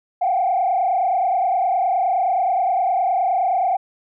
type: tone with frequency modulation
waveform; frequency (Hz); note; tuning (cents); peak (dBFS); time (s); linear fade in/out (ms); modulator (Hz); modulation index
sine; 740; F#5; 0; -15; 0.21-3.77; 10; 29.6; 1.6
effects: tanh soft clip ceiling -11 dBFS